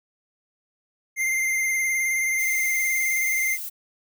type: tone with vibrato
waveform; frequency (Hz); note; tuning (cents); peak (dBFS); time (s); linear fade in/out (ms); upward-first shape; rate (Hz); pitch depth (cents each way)
square; 2094; C7; +1; -22; 1.16-3.58; 50; sine; 19; 23
type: noise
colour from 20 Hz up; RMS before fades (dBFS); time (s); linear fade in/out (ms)
violet; -33; 2.38-3.7; 20
effects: none